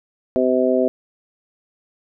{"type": "harmonic tone", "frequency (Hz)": 128.2, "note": "C3", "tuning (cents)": -35, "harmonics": [2, 3, 4, 5], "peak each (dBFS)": [-20, -20, -20, -20], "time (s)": [0.36, 0.88], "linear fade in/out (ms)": 0, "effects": []}